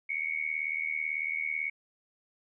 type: tone with amplitude modulation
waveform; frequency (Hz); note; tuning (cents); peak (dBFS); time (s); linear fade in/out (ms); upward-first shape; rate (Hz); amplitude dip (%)
sine; 2217; C#7; 0; -26; 0.09-1.7; 10; sine; 78.1; 85
effects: none